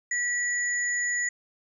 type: tone pair together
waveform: sine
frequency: 1940 / 6913 Hz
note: B6 / A8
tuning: -31 / -32 cents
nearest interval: octave + minor seventh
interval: 2199 cents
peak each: -26 / -30 dBFS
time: 0.11-1.29 s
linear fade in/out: 5 ms
effects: none